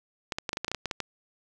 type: clicks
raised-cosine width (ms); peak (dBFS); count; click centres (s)
0.2; -13; 12; 0.322 / 0.385 / 0.492 / 0.531 / 0.571 / 0.646 / 0.681 / 0.716 / 0.747 / 0.857 / 0.912 / 1.003
effects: none